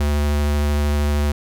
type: tone with vibrato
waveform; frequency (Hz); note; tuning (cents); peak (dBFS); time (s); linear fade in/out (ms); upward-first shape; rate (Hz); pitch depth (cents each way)
square; 73.3; D2; -3; -17; 0-1.32; 5; sine; 13; 11
effects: none